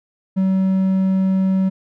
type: tone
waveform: triangle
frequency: 190 Hz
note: F#3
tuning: 46 cents sharp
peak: -12 dBFS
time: 0.36-1.7 s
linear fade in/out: 20 ms
effects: none